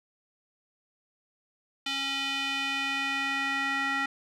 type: tone with band-pass filter sweep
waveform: square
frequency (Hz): 273.8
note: C#4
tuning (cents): -21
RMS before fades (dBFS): -30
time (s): 1.86-4.06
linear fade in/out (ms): 5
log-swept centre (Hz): 3200 to 1800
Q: 2.4
effects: none